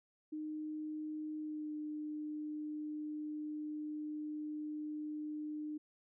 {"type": "tone with pitch glide", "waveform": "sine", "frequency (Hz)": [307.2, 302.6], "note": ["D#4", "D#4"], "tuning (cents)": [-22, -48], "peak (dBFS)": -39, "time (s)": [0.32, 5.78], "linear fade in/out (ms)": 10, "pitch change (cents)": -26, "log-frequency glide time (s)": [1.38, 1.73], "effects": []}